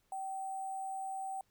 sine tone with sample-and-hold, 770 Hz, G5, 31 cents flat, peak -37 dBFS, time 0.12-1.41 s, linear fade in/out 2 ms, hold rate 8820 Hz, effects pink hiss -75 dBFS RMS until 1.5 s

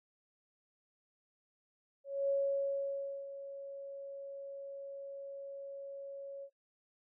sine tone with ADSR envelope, 554.4 Hz, C#5, in tune, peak -28 dBFS, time 2.04-6.5 s, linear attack 250 ms, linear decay 970 ms, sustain -14 dB, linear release 68 ms, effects noise-tail reverb RT60 0.1 s tail -19 dB re dry

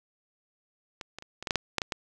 clicks, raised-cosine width 0.2 ms, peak -20 / -22 / -27 / -21 / -14 / -8 / -8 / -8 / -12 / -13 dBFS, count 10, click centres 1.012 / 1.186 / 1.224 / 1.426 / 1.472 / 1.508 / 1.557 / 1.783 / 1.818 / 1.922 s, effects none

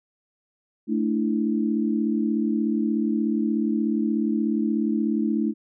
sine chord, A suspended fourth, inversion none, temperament just, 220 / 293.3 / 330 Hz, A3 / D4 / E4, 0 / -2 / +2 cents, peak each -23 / -26 / -27 dBFS, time 0.87-5.54 s, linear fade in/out 50 ms, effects none

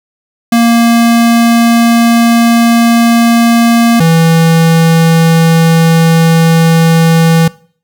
square tone pair in turn, 233.1 / 164.26 Hz, A#3 / E3, 0 / -6 cents, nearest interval tritone, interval 606 cents, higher first, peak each -5 dBFS, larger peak neither, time 0.52-4 / 4-7.48 s, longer neither, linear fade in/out 5 ms, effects noise-tail reverb RT60 0.5 s tail -22 dB re dry

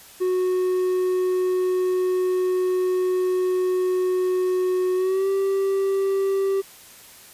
triangle tone with pitch glide, 367.5 to 389.4 Hz, F#4 to G4, -12 to -12 cents, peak -17 dBFS, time 0.2-6.62 s, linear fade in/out 20 ms, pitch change +100 cents, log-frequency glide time 4.95-5.28 s, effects white hiss -46 dBFS RMS until 7.33 s + resampled to 32000 Hz

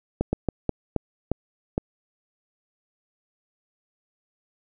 slowing click train, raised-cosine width 2 ms, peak -9 dBFS, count 7, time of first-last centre 0.21-1.779 s, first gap 120 ms, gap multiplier 1.31, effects none

